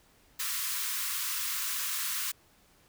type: high-pass noise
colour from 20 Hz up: white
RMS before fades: -33 dBFS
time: 0.39-2.32 s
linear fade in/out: 10 ms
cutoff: 1000 Hz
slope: 96 dB/octave
effects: pink hiss -63 dBFS RMS until 2.88 s